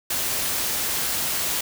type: noise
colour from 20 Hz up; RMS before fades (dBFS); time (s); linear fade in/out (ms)
white; -25; 0.1-1.61; 5
effects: none